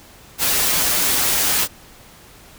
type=noise with comb filter; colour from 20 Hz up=white; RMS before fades=-18 dBFS; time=0.38-1.68 s; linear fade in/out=50 ms; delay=9.1 ms; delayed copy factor=-0.55; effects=pink hiss -45 dBFS RMS until 2.58 s